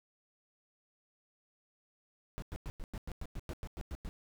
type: noise bursts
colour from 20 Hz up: brown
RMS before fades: -40 dBFS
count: 13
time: 2.38-4.09 s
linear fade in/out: 0 ms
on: 42 ms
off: 97 ms
effects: none